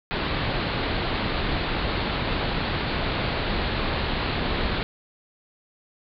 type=low-pass noise; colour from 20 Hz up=pink; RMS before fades=-26 dBFS; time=0.11-4.83 s; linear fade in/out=0 ms; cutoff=4500 Hz; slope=96 dB/octave; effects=none